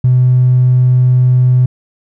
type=tone with tanh clipping; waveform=triangle; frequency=126.3 Hz; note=B2; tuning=39 cents sharp; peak=-5 dBFS; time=0.04-1.66 s; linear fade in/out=5 ms; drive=1 dB; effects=none